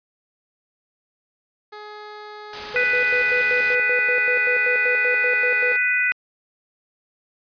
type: tone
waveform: 15% pulse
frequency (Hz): 420.8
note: G#4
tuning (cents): +23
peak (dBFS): -29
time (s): 1.72-5.77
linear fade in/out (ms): 10
type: noise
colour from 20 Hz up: white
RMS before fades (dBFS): -32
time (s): 2.53-3.75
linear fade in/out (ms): 2
type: tone with tremolo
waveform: sine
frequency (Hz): 493.9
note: B4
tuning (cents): 0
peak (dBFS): -23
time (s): 2.74-5.77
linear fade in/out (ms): 10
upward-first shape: square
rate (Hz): 5.2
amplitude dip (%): 80
type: harmonic tone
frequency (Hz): 496.4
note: B4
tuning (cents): +9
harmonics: 3 / 4 / 5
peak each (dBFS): -22 / -21 / -22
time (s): 2.76-6.12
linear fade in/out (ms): 0
effects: resampled to 11025 Hz